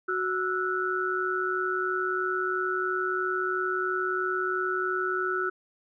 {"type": "tone cluster", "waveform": "sine", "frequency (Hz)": [370.5, 1324, 1467], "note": ["F#4", "E6", "F#6"], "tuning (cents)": [2, 7, -15], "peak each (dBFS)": -30, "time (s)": [0.08, 5.5], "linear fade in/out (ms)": 10, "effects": []}